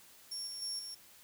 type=tone with level steps; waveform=35% pulse; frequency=5500 Hz; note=F8; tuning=27 cents flat; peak=-36 / -39 / -34 / -40 dBFS; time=0.31-0.95 s; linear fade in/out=10 ms; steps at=0.47 / 0.62 / 0.79 s; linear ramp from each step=2 ms; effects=white hiss -59 dBFS RMS until 1.23 s